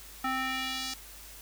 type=tone with band-pass filter sweep; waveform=square; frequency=261.6 Hz; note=C4; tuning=in tune; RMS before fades=-33 dBFS; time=0.24-0.94 s; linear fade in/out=5 ms; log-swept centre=1300 to 5400 Hz; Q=1.4; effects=added 50 Hz sine -52 dBFS peak until 1.41 s + white hiss -49 dBFS RMS until 1.41 s